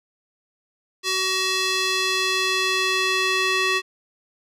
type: tone with band-pass filter sweep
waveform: square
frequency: 376.7 Hz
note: F#4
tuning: 31 cents sharp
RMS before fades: -22 dBFS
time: 1.03-3.82 s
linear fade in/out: 50 ms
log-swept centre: 4400 to 2700 Hz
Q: 1.2
effects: none